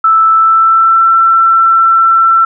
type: tone with pitch glide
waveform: sine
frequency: 1318.5 to 1342.3 Hz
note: E6 to E6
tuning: 0 to +31 cents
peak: -4 dBFS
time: 0.04-2.45 s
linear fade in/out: 5 ms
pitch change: +31 cents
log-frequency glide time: 0.33-1.05 s
effects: none